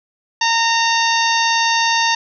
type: harmonic tone with a mistuned harmonic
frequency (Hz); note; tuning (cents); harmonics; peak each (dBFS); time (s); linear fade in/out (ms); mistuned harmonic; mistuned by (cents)
919; A#5; -25; 1 / 2 / 3 / 4 / 5 / 6 / 7; -17 / -20 / -22 / -23 / -24 / -25 / -25; 0.41-2.15; 5; 7; -77
effects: none